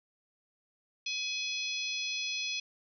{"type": "harmonic tone with a mistuned harmonic", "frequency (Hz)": 844, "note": "G#5", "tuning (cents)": 28, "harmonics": [3, 4, 5, 6, 7], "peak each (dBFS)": [-36, -38, -40, -42, -43], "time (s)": [1.06, 2.6], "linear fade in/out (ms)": 5, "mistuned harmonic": 5, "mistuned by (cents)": -16, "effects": []}